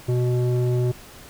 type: tone with low-pass filter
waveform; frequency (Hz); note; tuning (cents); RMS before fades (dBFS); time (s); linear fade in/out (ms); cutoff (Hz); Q
square; 123.47; B2; 0; -21; 0.08-0.92; 10; 450; 1.6
effects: pink hiss -44 dBFS RMS until 1.29 s